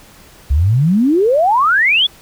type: exponential sweep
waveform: sine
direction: up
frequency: 64.1 to 3520 Hz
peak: -9 dBFS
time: 0.5-2.07 s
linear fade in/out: 10 ms
effects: pink hiss -43 dBFS RMS until 2.21 s